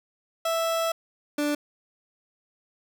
30% pulse tone pair in turn, 659.3 / 293.7 Hz, E5 / D4, 0 / 0 cents, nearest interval octave + major second, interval 1400 cents, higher first, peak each -21 dBFS, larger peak neither, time 0.45-0.92 / 1.38-1.55 s, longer first, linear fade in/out 5 ms, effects none

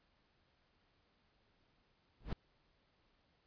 brown noise with exponential growth, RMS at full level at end -30 dBFS, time 2.2-2.33 s, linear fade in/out 5 ms, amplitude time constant 27 ms, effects pink hiss -75 dBFS RMS until 3.46 s + resampled to 11025 Hz

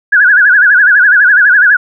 sine tone with vibrato, 1568 Hz, G6, in tune, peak -3 dBFS, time 0.12-1.77 s, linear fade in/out 10 ms, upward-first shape sine, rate 12 Hz, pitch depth 150 cents each way, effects none

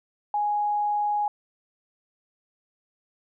sine tone, 830.6 Hz, G#5, in tune, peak -22 dBFS, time 0.34-1.28 s, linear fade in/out 2 ms, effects none

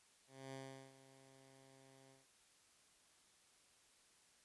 10% pulse tone with ADSR envelope, 133.9 Hz, C3, 40 cents sharp, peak -40 dBFS, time 0.27-2.27 s, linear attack 260 ms, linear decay 390 ms, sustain -16 dB, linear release 170 ms, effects white hiss -71 dBFS RMS until 4.44 s + resampled to 24000 Hz

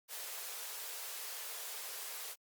white high-pass noise, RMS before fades -44 dBFS, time 0.08-2.36 s, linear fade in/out 50 ms, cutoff 400 Hz, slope 96 dB/octave, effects Opus 48 kbps

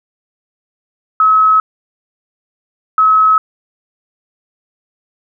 sine tone pair in turn, 1285 / 1285 Hz, E6 / E6, -45 / -45 cents, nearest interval unison, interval 0 cents, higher neither, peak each -6 dBFS, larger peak neither, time 1.2-1.6 / 2.98-3.38 s, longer neither, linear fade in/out 2 ms, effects none

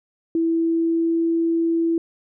sine tone with pitch glide, 329.6 to 331.9 Hz, E4 to E4, 0 to +12 cents, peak -17 dBFS, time 0.35-1.98 s, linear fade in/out 2 ms, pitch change +12 cents, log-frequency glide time 0.47-1.25 s, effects none

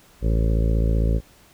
harmonic tone, 55.5 Hz, A1, 16 cents sharp, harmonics 1 / 2 / 3 / 4 / 5 / 6 / 7 / 8 / 9 / 10, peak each -18 / -25 / -28 / -33 / -34 / -38 / -36 / -35 / -37 / -37 dBFS, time 0.21-1.21 s, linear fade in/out 50 ms, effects pink hiss -53 dBFS RMS until 1.53 s

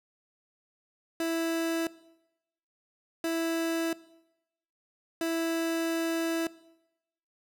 30% pulse tone bursts at uneven times, 329.6 Hz, E4, in tune, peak -25 dBFS, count 3, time 1.2-1.87 / 3.24-3.93 / 5.21-6.47 s, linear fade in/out 2 ms, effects noise-tail reverb RT60 0.9 s tail -20 dB re dry

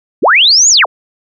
sine linear two-way sweep, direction up then down, 146.83 to 7060 to 327.9 Hz, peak -4 dBFS, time 0.22-0.86 s, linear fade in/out 20 ms, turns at 0.69 s, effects none

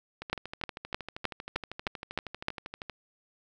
two click trains, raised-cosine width 0.3 ms, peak -12 / -22 dBFS, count 8 / 35, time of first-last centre 0.33-2.484 / 0.22-2.897 s, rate 3.25 / 12.7 Hz, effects none

